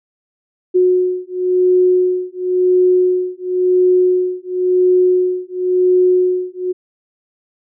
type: beating tone pair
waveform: sine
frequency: 364.4 / 365.35 Hz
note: F#4 / F#4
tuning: -26 / -22 cents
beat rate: 0.95 Hz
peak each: -14 dBFS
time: 0.74-6.73 s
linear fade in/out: 20 ms
effects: none